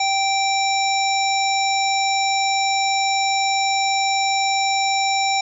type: harmonic tone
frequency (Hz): 781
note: G5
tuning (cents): -7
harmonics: 1 / 3 / 5 / 7 / 9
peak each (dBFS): -19 / -24 / -26 / -27 / -29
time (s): 0-5.41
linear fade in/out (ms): 5
effects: none